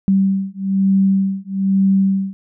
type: beating tone pair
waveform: sine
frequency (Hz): 193.2 / 194.3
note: G3 / G3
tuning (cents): -25 / -15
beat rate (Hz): 1.1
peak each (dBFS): -16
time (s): 0.08-2.33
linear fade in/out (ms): 0
effects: none